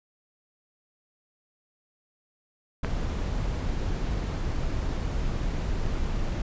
brown noise, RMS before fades -28 dBFS, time 2.83-6.42 s, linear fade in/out 5 ms
click, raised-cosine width 0.5 ms, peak -15 dBFS, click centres 2.847 s
effects resampled to 16000 Hz

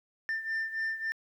sine beating tone pair, 1789 / 1792.6 Hz, A6 / A6, +28 / +32 cents, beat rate 3.6 Hz, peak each -30 / -34 dBFS, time 0.29-1.12 s, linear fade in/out 0 ms, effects tanh soft clip ceiling -28 dBFS + 11-bit

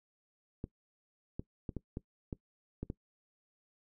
clicks, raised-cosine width 3 ms, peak -25 dBFS, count 8, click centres 0.641 / 1.395 / 1.692 / 1.767 / 1.971 / 2.328 / 2.83 / 2.901 s, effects noise-tail reverb RT60 0.1 s tail -20 dB re dry

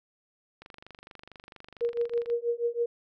click train, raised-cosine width 0.3 ms, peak -30 dBFS, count 42, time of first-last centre 0.62-2.3 s, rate 24.4 Hz
sine tone with tremolo, 472.3 Hz, A#4, 23 cents sharp, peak -22 dBFS, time 1.81-2.86 s, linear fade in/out 5 ms, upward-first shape triangle, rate 6.2 Hz, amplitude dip 100%
effects none

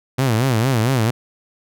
sawtooth tone with vibrato, 121.5 Hz, B2, 28 cents flat, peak -11 dBFS, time 0.18-1.11 s, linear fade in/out 10 ms, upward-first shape sine, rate 4.4 Hz, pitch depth 200 cents each way, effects none

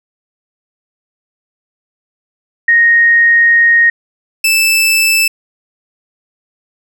sine / sawtooth tone pair in turn, 1864.7 / 2637 Hz, A#6 / E7, 0 / 0 cents, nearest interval tritone, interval 600 cents, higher second, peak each -5 dBFS, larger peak neither, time 2.68-3.9 / 4.44-5.28 s, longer first, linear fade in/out 5 ms, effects none

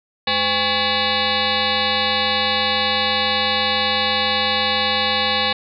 sine tone with frequency modulation, 2300 Hz, D7, 37 cents flat, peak -16 dBFS, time 0.27-5.53 s, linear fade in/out 5 ms, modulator 298 Hz, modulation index 6.4, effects none

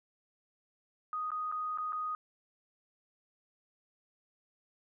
sine tone with dropouts, 1244.5 Hz, D#6, in tune, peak -33 dBFS, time 1.13-2.15 s, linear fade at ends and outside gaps 1 ms, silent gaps 1.305-1.317 / 1.516-1.523 / 1.775-1.784 / 1.923-1.93 s, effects none

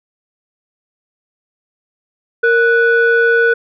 sine tone pair together, 464.3 / 1480 Hz, A#4 / F#6, -7 / 0 cents, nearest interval octave + minor sixth, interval 2007 cents, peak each -10 dBFS, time 2.43-3.54 s, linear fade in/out 10 ms, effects tanh soft clip ceiling -4 dBFS

